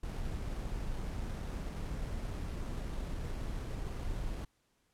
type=noise with sample-and-hold; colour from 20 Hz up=brown; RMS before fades=-38 dBFS; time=0.03-4.45 s; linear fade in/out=5 ms; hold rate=7350 Hz; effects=pink hiss -75 dBFS RMS until 4.93 s + low-pass 12000 Hz 12 dB/octave